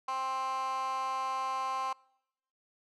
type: tone with high-pass filter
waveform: 15% pulse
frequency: 263.2 Hz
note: C4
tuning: 10 cents sharp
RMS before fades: -34 dBFS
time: 0.08-1.93 s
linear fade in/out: 5 ms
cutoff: 960 Hz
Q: 6.2
effects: noise-tail reverb RT60 0.8 s tail -25 dB re dry + low-pass 7000 Hz 12 dB/octave